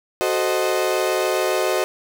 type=chord; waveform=35% pulse; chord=F# diminished seventh; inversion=none; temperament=equal with one note detuned; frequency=372.8 / 440 / 523.3 / 622.3 Hz; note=F#4 / A4 / C5 / Eb5; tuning=+13 / 0 / 0 / 0 cents; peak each=-21 / -25 / -23 / -22 dBFS; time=0.21-1.84 s; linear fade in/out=0 ms; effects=none